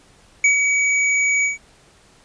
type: tone with ADSR envelope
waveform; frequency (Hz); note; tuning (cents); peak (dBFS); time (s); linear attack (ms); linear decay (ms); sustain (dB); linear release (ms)
square; 2268; C#7; +39; -11; 0.44-1.58; 4; 110; -5; 140
effects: pink hiss -52 dBFS RMS until 2.24 s + resampled to 22050 Hz